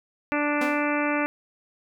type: harmonic tone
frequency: 293.7 Hz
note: D4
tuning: in tune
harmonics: 1 / 2 / 3 / 4 / 5 / 6 / 7 / 8 / 9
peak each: -26 / -29 / -32 / -32 / -32 / -35 / -34 / -33 / -36 dBFS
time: 0.32-1.26 s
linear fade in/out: 0 ms
type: tone with exponential decay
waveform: sawtooth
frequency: 254.9 Hz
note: C4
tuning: 45 cents flat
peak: -22 dBFS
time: 0.61-0.92 s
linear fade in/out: 5 ms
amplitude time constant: 67 ms
effects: none